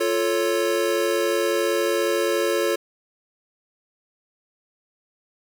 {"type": "chord", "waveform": "square", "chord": "F augmented", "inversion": "none", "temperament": "equal", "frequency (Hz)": [349.2, 440, 554.4], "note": ["F4", "A4", "C#5"], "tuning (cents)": [0, 0, 0], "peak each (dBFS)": -25, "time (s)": [0, 2.76], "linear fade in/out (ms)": 10, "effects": []}